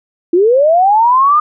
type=linear sweep; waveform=sine; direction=up; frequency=329.6 to 1232 Hz; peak=-6 dBFS; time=0.33-1.4 s; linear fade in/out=5 ms; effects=none